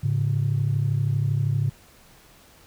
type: tone pair together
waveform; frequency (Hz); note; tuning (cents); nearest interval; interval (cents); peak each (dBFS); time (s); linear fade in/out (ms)
sine; 107.73 / 140.4; A2 / C#3; -36 / +22; perfect fourth; 458; -22; 0.03-1.7; 10
effects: tanh soft clip ceiling -14 dBFS + pink hiss -53 dBFS RMS until 2.66 s